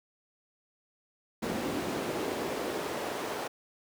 brown noise with high-pass filter sweep, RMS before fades -34 dBFS, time 1.42-3.48 s, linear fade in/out 10 ms, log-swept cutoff 250 to 530 Hz, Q 1.2, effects none

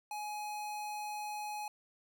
square tone, 840 Hz, G#5, 19 cents sharp, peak -39 dBFS, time 0.11-1.68 s, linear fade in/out 2 ms, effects none

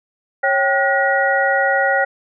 sine tone cluster, 549 / 782 / 1446 / 1906 Hz, C#5 / G5 / F#6 / A#6, -17 / -4 / -40 / +38 cents, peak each -19 dBFS, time 0.43-2.05 s, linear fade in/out 10 ms, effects none

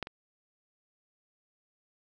clicks, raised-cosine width 0.3 ms, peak -17 / -25 dBFS, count 2, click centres 0.027 / 0.071 s, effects none

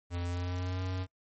square tone with pitch glide, 87.4 to 92.6 Hz, F2 to F#2, +2 to +2 cents, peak -33 dBFS, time 0.1-1.07 s, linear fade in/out 50 ms, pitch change +100 cents, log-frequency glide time 0.25-0.82 s, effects noise-tail reverb RT60 0.1 s tail -21 dB re dry + MP3 32 kbps

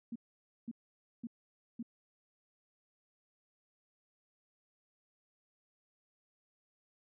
sine tone bursts, 233.1 Hz, A#3, in tune, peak -38 dBFS, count 4, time 0.12-1.828 s, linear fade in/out 5 ms, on 37 ms, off 520 ms, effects none

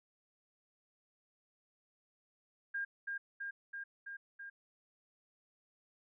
sine tone with echo, 1610 Hz, G6, 46 cents sharp, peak -35 dBFS, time 2.74-2.85 s, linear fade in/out 10 ms, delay 330 ms, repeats 5, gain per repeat -2 dB, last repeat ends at 4.5 s, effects none

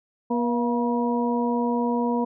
harmonic tone with a mistuned harmonic, 240 Hz, B3, 49 cents flat, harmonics 1 / 2 / 3 / 4, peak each -23 / -27 / -33 / -28 dBFS, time 0.3-2.25 s, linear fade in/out 10 ms, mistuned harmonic 3, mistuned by -59 cents, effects none

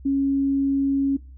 sine tone, 275.2 Hz, C#4, 12 cents flat, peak -18 dBFS, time 0.05-1.17 s, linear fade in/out 10 ms, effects noise-tail reverb RT60 0.3 s tail -18 dB re dry + added 65 Hz sine -40 dBFS peak until 1.37 s

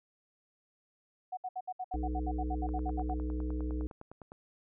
sine tone bursts, 740 Hz, F#5, in tune, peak -34 dBFS, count 16, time 1.32-3.142 s, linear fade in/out 10 ms, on 52 ms, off 66 ms
harmonic tone, 61.6 Hz, B1, 4 cents flat, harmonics 1 / 3 / 5 / 7 / 8, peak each -33 / -48 / -38 / -46 / -52 dBFS, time 1.94-3.87 s, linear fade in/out 0 ms
click train, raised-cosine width 1 ms, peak -33 dBFS, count 17, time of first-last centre 2.69-4.319 s, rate 9.82 Hz
effects none

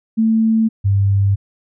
sine tone pair in turn, 222.6 / 99.16 Hz, A3 / G2, +20 / +20 cents, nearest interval octave + major second, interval 1400 cents, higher first, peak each -11 dBFS, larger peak neither, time 0.17-0.69 / 0.84-1.36 s, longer neither, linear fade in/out 20 ms, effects none

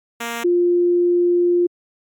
5% pulse / sine tone pair in turn, 233.7 / 350.8 Hz, A#3 / F4, +5 / +8 cents, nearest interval perfect fifth, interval 703 cents, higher second, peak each -13 dBFS, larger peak neither, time 0.2-0.44 / 0.44-1.67 s, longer second, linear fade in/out 10 ms, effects Opus 48 kbps

